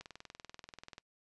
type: click train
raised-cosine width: 0.2 ms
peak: -30 dBFS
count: 21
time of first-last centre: 0.01-0.981 s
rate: 20.6 Hz
effects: noise-tail reverb RT60 0.1 s tail -25 dB re dry + resampled to 24000 Hz